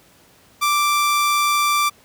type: tone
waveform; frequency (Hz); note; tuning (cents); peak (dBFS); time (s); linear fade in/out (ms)
sawtooth; 1174.7; D6; 0; -12; 0.61-1.9; 20
effects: pink hiss -52 dBFS RMS until 2.04 s + high-pass 80 Hz 12 dB/octave